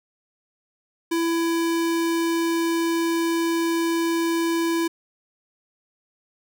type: tone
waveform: square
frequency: 333.3 Hz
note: E4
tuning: 19 cents sharp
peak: -21 dBFS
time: 1.11-4.88 s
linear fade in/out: 10 ms
effects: none